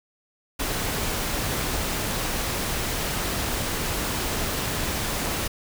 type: noise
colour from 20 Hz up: pink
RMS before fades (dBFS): -27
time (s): 0.59-5.48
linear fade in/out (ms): 10
effects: none